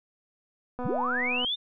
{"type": "click train", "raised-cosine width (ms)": 1, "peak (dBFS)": -22, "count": 164, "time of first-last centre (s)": [0.79, 1.447], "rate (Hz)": 248}
{"type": "linear sweep", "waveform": "sine", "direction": "up", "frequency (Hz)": [49.89, 3662], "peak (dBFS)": -26, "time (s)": [0.84, 1.56], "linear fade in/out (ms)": 20}
{"effects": []}